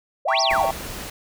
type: exponential two-way sweep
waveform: sine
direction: up then down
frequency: 493.3 to 6000 to 493.3 Hz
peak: -20 dBFS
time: 0.25-0.66 s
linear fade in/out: 10 ms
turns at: 0.41 s
type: chord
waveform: triangle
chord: E diminished seventh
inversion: none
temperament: equal with one note detuned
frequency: 659.3 / 784 / 913.1 / 1108.7 Hz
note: E5 / G5 / Bb5 / Db6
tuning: 0 / 0 / -36 / 0 cents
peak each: -22 / -21 / -25 / -27 dBFS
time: 0.28-0.71 s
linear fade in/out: 5 ms
type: noise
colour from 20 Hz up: pink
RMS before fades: -33 dBFS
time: 0.5-1.1 s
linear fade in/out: 5 ms
effects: none